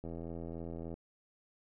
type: click train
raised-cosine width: 2 ms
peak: -30 dBFS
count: 76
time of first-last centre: 0.04-0.94 s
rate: 83.3 Hz
effects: none